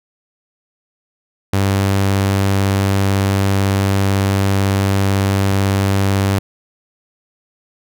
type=tone pair in turn; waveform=sawtooth; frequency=98 / 98 Hz; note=G2 / G2; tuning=0 / 0 cents; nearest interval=unison; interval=0 cents; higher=neither; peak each=-9 dBFS; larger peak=neither; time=1.53-5.52 / 5.52-6.39 s; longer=first; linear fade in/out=5 ms; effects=none